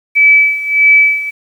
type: tone with tremolo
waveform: sine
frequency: 2300 Hz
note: D7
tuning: 37 cents flat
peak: -3 dBFS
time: 0.15-1.31 s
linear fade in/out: 20 ms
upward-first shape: sine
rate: 1.6 Hz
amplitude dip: 80%
effects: 7-bit